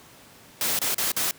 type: noise with dropouts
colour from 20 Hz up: white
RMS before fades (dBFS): -25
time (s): 0.61-1.31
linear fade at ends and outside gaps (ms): 1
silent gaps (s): 0.79-0.816 / 0.945-0.981 / 1.118-1.165
effects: pink hiss -50 dBFS RMS until 1.38 s + high-pass 100 Hz 12 dB/octave